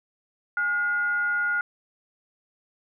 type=tone with frequency modulation; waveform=sine; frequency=1429 Hz; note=F6; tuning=39 cents sharp; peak=-22 dBFS; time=0.57-1.61 s; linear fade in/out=2 ms; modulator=605 Hz; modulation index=0.28; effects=none